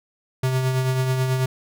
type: tone with tremolo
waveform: square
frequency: 129.9 Hz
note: C3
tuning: 12 cents flat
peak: -18 dBFS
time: 0.43-1.46 s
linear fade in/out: 5 ms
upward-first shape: triangle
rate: 9.2 Hz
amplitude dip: 45%
effects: none